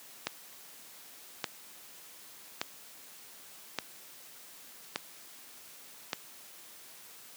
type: click train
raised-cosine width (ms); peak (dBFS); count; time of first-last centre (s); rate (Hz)
0.2; -13; 6; 0.27-6.132; 0.853
effects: white hiss -52 dBFS RMS until 7.36 s + high-pass 150 Hz 12 dB/octave